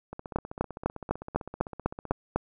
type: two click trains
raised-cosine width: 1 ms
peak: -11 / -24 dBFS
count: 9 / 32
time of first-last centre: 0.36-2.36 / 0.13-2.117 s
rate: 4 / 15.6 Hz
effects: none